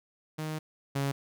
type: tone pair in turn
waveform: sawtooth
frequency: 155.56 / 138.75 Hz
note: D#3 / C#3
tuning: 0 / +2 cents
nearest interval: major second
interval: 198 cents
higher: first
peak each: -29 / -24 dBFS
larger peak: second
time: 0.38-0.59 / 0.95-1.12 s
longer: first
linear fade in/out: 10 ms
effects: none